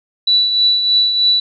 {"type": "tone with tremolo", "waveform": "sine", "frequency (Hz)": 3951, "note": "B7", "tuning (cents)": 0, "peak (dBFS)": -8, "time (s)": [0.27, 1.4], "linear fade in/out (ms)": 5, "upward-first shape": "triangle", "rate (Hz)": 3.2, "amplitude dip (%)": 55, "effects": []}